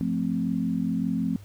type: chord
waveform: sine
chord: F major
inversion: none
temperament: equal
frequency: 174.61 / 220 / 261.6 Hz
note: F3 / A3 / C4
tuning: 0 / 0 / 0 cents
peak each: -28 dBFS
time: 0.01-1.36 s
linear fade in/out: 0 ms
effects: added 100 Hz sine -43 dBFS peak until 1.44 s + pink hiss -56 dBFS RMS until 1.44 s